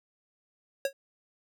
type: tone with exponential decay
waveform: square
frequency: 547 Hz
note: C#5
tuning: 23 cents flat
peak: -23 dBFS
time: 0.85-0.93 s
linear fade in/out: 2 ms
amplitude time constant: 17 ms
effects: none